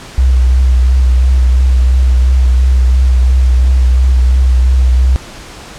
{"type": "tone with vibrato", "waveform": "sine", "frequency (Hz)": 63.5, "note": "B1", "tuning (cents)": 49, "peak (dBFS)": -5, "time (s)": [0.18, 5.16], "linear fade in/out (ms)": 0, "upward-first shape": "triangle", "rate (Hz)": 2.9, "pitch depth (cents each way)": 38, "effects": ["pink hiss -31 dBFS RMS until 5.78 s", "low-pass 8000 Hz 12 dB/octave"]}